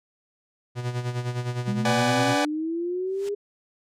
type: tone with tremolo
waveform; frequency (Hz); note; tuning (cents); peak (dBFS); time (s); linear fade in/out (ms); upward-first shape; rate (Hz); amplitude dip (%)
45% pulse; 122.6; B2; -12; -24; 0.75-2.37; 50; sine; 9.8; 65
type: linear sweep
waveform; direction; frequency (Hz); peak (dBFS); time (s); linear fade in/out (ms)
sine; up; 196 to 411.6; -25; 1.67-3.35; 10
type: chord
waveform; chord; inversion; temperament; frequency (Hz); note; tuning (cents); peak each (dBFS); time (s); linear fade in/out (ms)
sawtooth; G# half-diminished seventh; first; equal with one note detuned; 493.9 / 587.3 / 752.1 / 830.6; B4 / D5 / F#5 / G#5; 0 / 0 / +28 / 0; -26 / -22 / -23 / -24; 1.85-2.45; 2
type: noise with exponential growth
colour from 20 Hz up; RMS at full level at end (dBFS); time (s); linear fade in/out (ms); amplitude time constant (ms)
white; -37; 3.06-3.29; 5; 49
effects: low-pass 8000 Hz 12 dB/octave